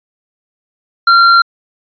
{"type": "tone", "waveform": "square", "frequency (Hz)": 1377, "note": "F6", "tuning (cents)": -25, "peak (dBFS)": -5, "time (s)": [1.07, 1.42], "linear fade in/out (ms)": 5, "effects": ["resampled to 11025 Hz"]}